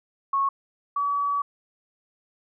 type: tone pair in turn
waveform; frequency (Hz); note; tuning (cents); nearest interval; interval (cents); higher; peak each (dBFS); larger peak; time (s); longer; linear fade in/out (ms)
sine; 1100 / 1140.3; C#6 / C#6; -14 / +49; minor second; 63; second; -20 / -22; first; 0.33-0.49 / 0.96-1.42; second; 5
effects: none